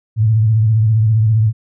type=tone with vibrato; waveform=sine; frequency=110 Hz; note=A2; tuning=in tune; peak=-9 dBFS; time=0.16-1.53 s; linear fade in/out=50 ms; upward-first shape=sine; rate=15 Hz; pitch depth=69 cents each way; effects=none